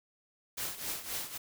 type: noise with tremolo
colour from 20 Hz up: white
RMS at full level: -35 dBFS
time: 0.57-1.38 s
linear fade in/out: 10 ms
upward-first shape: triangle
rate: 3.8 Hz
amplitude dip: 80%
effects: none